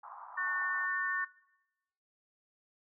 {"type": "band-pass noise", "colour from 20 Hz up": "white", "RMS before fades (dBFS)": -49, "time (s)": [0.03, 0.86], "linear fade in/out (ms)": 5, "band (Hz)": [790, 1200], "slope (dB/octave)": 48}
{"type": "chord", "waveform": "sine", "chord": "F# minor", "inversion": "second", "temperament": "equal with one note detuned", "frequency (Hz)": [1108.7, 1480, 1803.2], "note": ["C#6", "F#6", "A6"], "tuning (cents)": [0, 0, 42], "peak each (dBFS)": [-37, -38, -34], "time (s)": [0.37, 1.25], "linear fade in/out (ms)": 10}
{"effects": ["noise-tail reverb RT60 0.9 s tail -20 dB re dry"]}